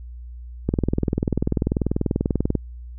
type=click train; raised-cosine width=3 ms; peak=-7 dBFS; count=39; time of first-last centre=0.69-2.553 s; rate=20.4 Hz; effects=added 60 Hz sine -34 dBFS peak until 2.98 s